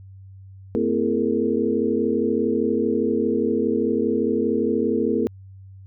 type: tone cluster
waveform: sine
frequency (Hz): 226.2 / 258.8 / 335.5 / 415.9 / 460.8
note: A3 / C4 / E4 / G#4 / A#4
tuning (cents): +48 / -19 / +31 / +2 / -20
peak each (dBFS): -25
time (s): 0.75-5.27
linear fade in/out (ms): 0
effects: added 96 Hz sine -40 dBFS peak until 5.86 s